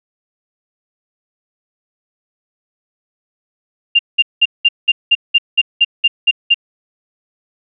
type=tone bursts; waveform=sine; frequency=2794 Hz; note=F7; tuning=in tune; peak=-6 dBFS; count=12; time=3.95-6.544 s; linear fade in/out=10 ms; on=42 ms; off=190 ms; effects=none